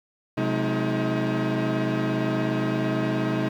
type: tone cluster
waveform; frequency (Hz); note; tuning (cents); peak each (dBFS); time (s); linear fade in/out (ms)
30% pulse; 130.2 / 182.5 / 211.8 / 316.9; C3 / F#3 / G#3 / D#4; -8 / -24 / +34 / +32; -25 / -30 / -26 / -24; 0.37-3.49; 10
effects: low-pass 3000 Hz 12 dB/octave + 9-bit